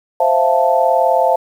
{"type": "chord", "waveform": "sine", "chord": "F major seventh", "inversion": "second", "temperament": "equal", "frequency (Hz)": [523.3, 659.3, 698.5, 880], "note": ["C5", "E5", "F5", "A5"], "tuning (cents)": [0, 0, 0, 0], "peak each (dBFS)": -16, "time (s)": [0.2, 1.36], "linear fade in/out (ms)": 5, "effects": ["7-bit"]}